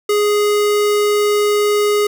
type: tone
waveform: square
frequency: 415.3 Hz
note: G#4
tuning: in tune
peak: -13 dBFS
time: 0.09-2.07 s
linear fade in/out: 5 ms
effects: none